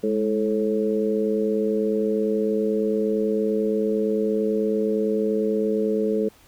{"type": "harmonic tone with a mistuned harmonic", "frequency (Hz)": 108.9, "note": "A2", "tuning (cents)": -17, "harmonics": [2, 3, 4, 5], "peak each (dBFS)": [-25, -29, -22, -30], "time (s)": [0.03, 6.29], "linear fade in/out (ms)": 10, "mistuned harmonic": 2, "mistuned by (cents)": -64, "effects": ["pink hiss -54 dBFS RMS until 6.47 s"]}